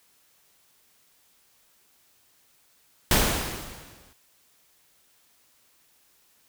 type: noise with exponential decay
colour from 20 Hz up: pink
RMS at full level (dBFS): -18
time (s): 3.11-4.13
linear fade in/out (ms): 2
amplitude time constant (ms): 220
effects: white hiss -63 dBFS RMS until 6.48 s